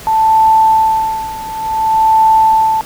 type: tone with tremolo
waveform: sine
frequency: 882 Hz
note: A5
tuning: 4 cents sharp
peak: -5 dBFS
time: 0.07-2.81 s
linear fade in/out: 0 ms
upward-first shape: sine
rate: 0.56 Hz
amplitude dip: 85%
effects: added 50 Hz sine -40 dBFS peak until 2.85 s + pink hiss -32 dBFS RMS until 2.85 s